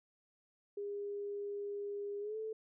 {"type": "tone with pitch glide", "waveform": "sine", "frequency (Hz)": [406.4, 438.1], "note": ["G#4", "A4"], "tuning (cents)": [-38, -7], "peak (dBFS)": -38, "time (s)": [0.77, 2.53], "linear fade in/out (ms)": 5, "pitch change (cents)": 131, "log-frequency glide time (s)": [2.2, 2.37], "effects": []}